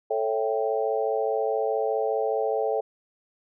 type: chord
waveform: sine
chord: A dominant seventh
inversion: none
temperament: equal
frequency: 440 / 554.4 / 659.3 / 784 Hz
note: A4 / C#5 / E5 / G5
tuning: 0 / 0 / 0 / 0 cents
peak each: -26 / -29 / -30 / -30 dBFS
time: 0.1-2.81 s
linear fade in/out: 10 ms
effects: none